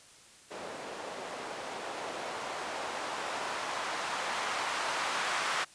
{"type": "noise with low-pass filter sweep", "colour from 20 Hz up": "violet", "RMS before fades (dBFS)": -36, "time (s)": [0.5, 5.65], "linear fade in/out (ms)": 20, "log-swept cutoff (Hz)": [510, 1200], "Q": 1.1, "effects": ["white hiss -56 dBFS RMS until 5.74 s", "resampled to 22050 Hz"]}